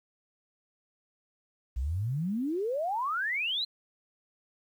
sine exponential sweep, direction up, 58 to 4186 Hz, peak -28 dBFS, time 1.76-3.65 s, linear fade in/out 10 ms, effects 10-bit

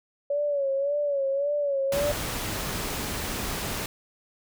sine tone with vibrato, 564 Hz, C#5, 30 cents sharp, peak -23 dBFS, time 0.3-2.12 s, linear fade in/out 5 ms, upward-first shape sine, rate 1.8 Hz, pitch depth 70 cents each way
pink noise, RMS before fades -31 dBFS, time 1.92-3.86 s, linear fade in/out 2 ms
effects none

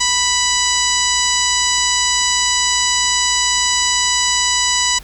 harmonic tone, 987.8 Hz, B5, in tune, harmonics 1 / 2 / 3 / 4 / 5 / 6 / 7 / 8, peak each -22 / -22 / -22 / -22 / -22 / -22 / -22 / -22 dBFS, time 0-4.99 s, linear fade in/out 10 ms, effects added 50 Hz sine -37 dBFS peak until 5.03 s + pink hiss -42 dBFS RMS until 5.03 s

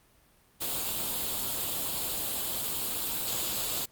white noise with comb filter, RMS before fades -32 dBFS, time 0.6-3.86 s, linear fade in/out 20 ms, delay 0.26 ms, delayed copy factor +0.55, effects pink hiss -63 dBFS RMS until 3.91 s + Opus 32 kbps

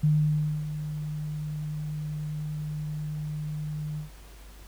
sine tone with ADSR envelope, 151.7 Hz, D#3, 44 cents flat, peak -18 dBFS, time 0.03-4.1 s, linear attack 10 ms, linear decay 600 ms, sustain -12 dB, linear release 120 ms, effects added 50 Hz sine -45 dBFS peak until 4.67 s + pink hiss -53 dBFS RMS until 4.67 s

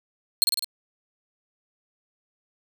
sawtooth tone with echo, 4234 Hz, C8, 20 cents sharp, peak -12 dBFS, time 0.42-0.44 s, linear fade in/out 0 ms, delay 51 ms, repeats 4, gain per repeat -3 dB, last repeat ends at 0.644 s, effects none

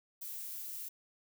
violet noise, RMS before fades -43 dBFS, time 0.21-0.89 s, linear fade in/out 10 ms, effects none

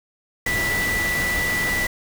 sine tone in noise, 1969 Hz, B6, 6 cents flat, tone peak -21 dBFS, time 0.46-1.87 s, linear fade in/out 5 ms, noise pink, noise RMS -27 dBFS, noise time 0.46-1.87 s, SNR +3 dB, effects none

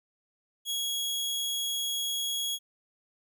sawtooth tone, 3323 Hz, G#7, in tune, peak -26 dBFS, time 0.65-2.59 s, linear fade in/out 50 ms, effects none

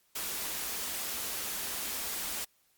white band-stop noise, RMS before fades -36 dBFS, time 0.15-2.45 s, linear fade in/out 10 ms, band 100 to 160 Hz, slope 96 dB/octave, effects white hiss -70 dBFS RMS until 2.77 s + Opus 48 kbps

